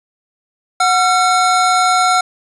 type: tone pair together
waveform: square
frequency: 735 / 1363.7 Hz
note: F#5 / F6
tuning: -12 / -42 cents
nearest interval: major seventh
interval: 1070 cents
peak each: -14 dBFS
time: 0.8-2.21 s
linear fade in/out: 5 ms
effects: resampled to 24000 Hz + 7-bit